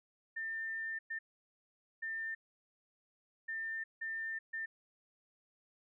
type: tone bursts at uneven times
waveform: sine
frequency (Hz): 1798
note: A6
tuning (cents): +37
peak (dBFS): -37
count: 6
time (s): 0.36-0.99 / 1.1-1.19 / 2.02-2.35 / 3.48-3.84 / 4.01-4.39 / 4.53-4.66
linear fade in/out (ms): 10
effects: none